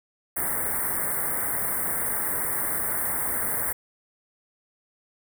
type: band-stop noise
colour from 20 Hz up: white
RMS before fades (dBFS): -27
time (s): 0.36-3.73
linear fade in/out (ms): 10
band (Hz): 2100 to 8400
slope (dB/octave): 96
effects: none